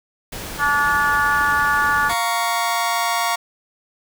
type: noise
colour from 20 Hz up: pink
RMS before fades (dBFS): -31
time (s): 0.32-2.14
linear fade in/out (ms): 5
type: harmonic tone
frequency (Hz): 288.8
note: D4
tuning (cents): -29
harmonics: 3 / 4 / 5 / 6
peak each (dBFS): -23 / -20 / -19 / -22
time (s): 0.58-2.12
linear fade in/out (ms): 50
type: chord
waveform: sawtooth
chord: Bb minor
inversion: second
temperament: just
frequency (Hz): 699.2 / 932.3 / 1118.8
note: F5 / Bb5 / Db6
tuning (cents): +2 / 0 / +16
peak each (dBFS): -19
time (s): 2.09-3.36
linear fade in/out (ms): 10
effects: none